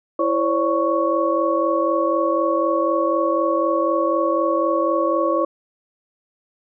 sine tone cluster, 333 / 532 / 576 / 1112 Hz, E4 / C5 / D5 / C#6, +18 / +29 / -34 / +5 cents, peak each -22 dBFS, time 0.19-5.45 s, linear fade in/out 5 ms, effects none

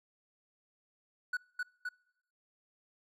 triangle tone with echo, 1477 Hz, F#6, 3 cents flat, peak -29 dBFS, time 1.33-1.37 s, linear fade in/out 5 ms, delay 260 ms, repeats 2, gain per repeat -2 dB, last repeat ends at 1.89 s, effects noise-tail reverb RT60 0.9 s tail -26 dB re dry

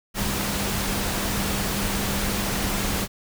sine tone in noise, 199.3 Hz, G3, 29 cents sharp, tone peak -31 dBFS, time 0.14-3.08 s, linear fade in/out 50 ms, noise pink, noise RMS -26 dBFS, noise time 0.14-3.08 s, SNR -8 dB, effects none

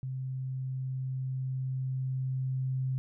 sine tone with level ramp, 130.81 Hz, C3, in tune, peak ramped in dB -33 to -28 dBFS, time 0.03-2.98 s, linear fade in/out 0 ms, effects none

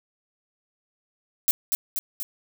violet noise with echo, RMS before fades -19 dBFS, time 1.48-1.51 s, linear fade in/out 0 ms, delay 240 ms, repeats 3, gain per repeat -4 dB, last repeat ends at 2.23 s, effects none

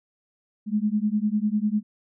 sine beating tone pair, 206.2 / 216.2 Hz, G#3 / A3, -12 / -30 cents, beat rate 10 Hz, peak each -24 dBFS, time 0.66-1.83 s, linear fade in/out 50 ms, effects none

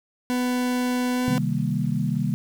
40% pulse tone with pitch glide, 248.8 to 251 Hz, B3 to B3, +13 to +28 cents, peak -21 dBFS, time 0.3-1.38 s, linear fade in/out 0 ms, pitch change +15 cents, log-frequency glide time 1.13-1.25 s
sine chord, C minor seventh, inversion none, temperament equal, 130.81 / 155.56 / 196 / 233.1 Hz, C3 / Eb3 / G3 / Bb3, 0 / 0 / 0 / 0 cents, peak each -27 / -26 / -27 / -28 dBFS, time 1.28-2.34 s, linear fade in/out 0 ms
effects 8-bit

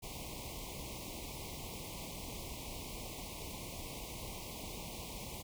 pink band-stop noise, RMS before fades -45 dBFS, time 0.02-5.43 s, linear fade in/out 20 ms, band 1100 to 2100 Hz, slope 96 dB/octave, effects none

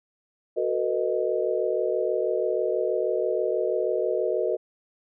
sine chord, B dominant seventh, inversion second, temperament equal with one note detuned, 370 / 447.7 / 493.9 / 622.3 Hz, F#4 / A4 / B4 / D#5, 0 / +30 / 0 / 0 cents, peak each -28 dBFS, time 0.56-4.57 s, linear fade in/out 20 ms, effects none

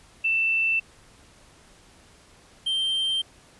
sine / triangle tone pair in turn, 2667 / 3145 Hz, E7 / G7, +20 / +5 cents, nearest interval minor third, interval 285 cents, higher second, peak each -20 / -21 dBFS, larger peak first, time 0.24-0.8 / 2.66-3.22 s, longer neither, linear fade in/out 10 ms, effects pink hiss -54 dBFS RMS until 3.59 s + resampled to 24000 Hz

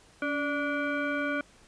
sine tone with frequency modulation, 587.3 Hz, D5, in tune, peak -27 dBFS, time 0.22-1.41 s, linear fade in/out 2 ms, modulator 871 Hz, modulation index 1.6, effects pink hiss -58 dBFS RMS until 1.67 s + resampled to 22050 Hz

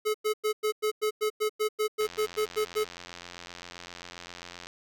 square tone bursts, 428.2 Hz, A4, 47 cents flat, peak -25 dBFS, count 15, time 0.05-2.846 s, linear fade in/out 20 ms, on 94 ms, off 99 ms
click train, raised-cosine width 0.2 ms, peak -24 dBFS, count 234, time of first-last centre 2.01-4.67 s, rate 87.6 Hz
effects none

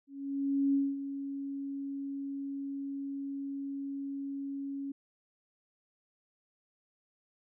sine tone with ADSR envelope, 277.2 Hz, C#4, in tune, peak -24 dBFS, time 0.07-4.92 s, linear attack 670 ms, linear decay 220 ms, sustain -11 dB, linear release 6 ms, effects none

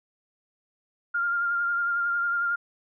sine tone with vibrato, 1400 Hz, F6, 4 cents sharp, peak -23 dBFS, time 1.14-2.56 s, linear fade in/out 10 ms, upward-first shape sine, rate 11 Hz, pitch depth 22 cents each way, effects none

